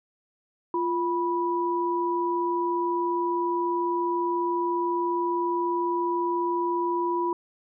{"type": "tone pair together", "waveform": "sine", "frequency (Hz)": [347, 981.5], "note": ["F4", "B5"], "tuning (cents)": [-11, -11], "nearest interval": "octave + tritone", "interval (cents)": 1800, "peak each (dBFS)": -26, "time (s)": [0.74, 7.33], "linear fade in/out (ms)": 2, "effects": []}